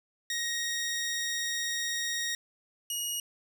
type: tone pair in turn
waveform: 15% pulse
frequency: 1876 / 2885 Hz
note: A#6 / F#7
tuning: +11 / -44 cents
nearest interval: perfect fifth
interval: 745 cents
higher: second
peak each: -24 dBFS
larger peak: neither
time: 0.3-2.35 / 2.9-3.2 s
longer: first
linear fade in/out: 2 ms
effects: none